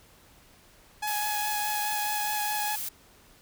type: tone with vibrato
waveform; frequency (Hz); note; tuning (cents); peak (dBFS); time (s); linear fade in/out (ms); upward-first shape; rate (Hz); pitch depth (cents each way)
sawtooth; 840; G#5; +19; -25; 1.02-2.76; 10; sine; 4.8; 13
type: noise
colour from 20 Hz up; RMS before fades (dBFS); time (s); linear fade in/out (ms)
blue; -34; 1.07-2.89; 5
effects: pink hiss -57 dBFS RMS until 3.41 s